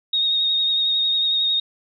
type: tone with vibrato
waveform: sine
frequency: 3729 Hz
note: A#7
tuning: in tune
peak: -17 dBFS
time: 0.13-1.6 s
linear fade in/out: 5 ms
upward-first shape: triangle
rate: 11 Hz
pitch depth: 27 cents each way
effects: none